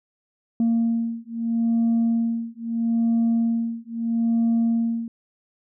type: beating tone pair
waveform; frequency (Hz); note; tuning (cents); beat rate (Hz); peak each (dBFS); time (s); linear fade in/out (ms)
sine; 230 / 230.77; A#3 / A#3; -23 / -17; 0.77; -21 / -21; 0.6-5.08; 2
effects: tanh soft clip ceiling -15 dBFS